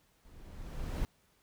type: noise with level ramp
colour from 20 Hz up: brown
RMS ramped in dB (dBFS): -55 to -32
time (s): 0.25-1.05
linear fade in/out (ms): 0
effects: pink hiss -70 dBFS RMS until 1.42 s